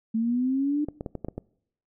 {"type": "linear sweep", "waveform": "sine", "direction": "up", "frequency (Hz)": [220, 300.7], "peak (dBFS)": -22, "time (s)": [0.14, 0.85], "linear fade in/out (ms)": 10}
{"type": "clicks", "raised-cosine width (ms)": 2, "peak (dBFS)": -19, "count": 7, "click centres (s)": [0.886, 1.009, 1.062, 1.153, 1.247, 1.285, 1.38]}
{"effects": ["noise-tail reverb RT60 0.7 s tail -24 dB re dry"]}